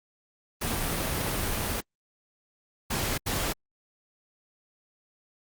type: noise bursts at uneven times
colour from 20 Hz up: pink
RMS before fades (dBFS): -29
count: 3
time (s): 0.61-1.81 / 2.9-3.18 / 3.26-3.53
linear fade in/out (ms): 10
effects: Opus 32 kbps

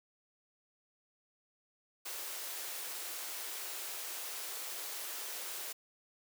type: high-pass noise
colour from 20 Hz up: white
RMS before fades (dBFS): -42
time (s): 2.05-5.73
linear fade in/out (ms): 10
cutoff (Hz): 330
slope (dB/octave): 48
effects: none

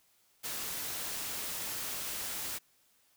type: noise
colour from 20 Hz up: white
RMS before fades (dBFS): -38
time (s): 0.43-2.59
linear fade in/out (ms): 20
effects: white hiss -69 dBFS RMS until 3.16 s

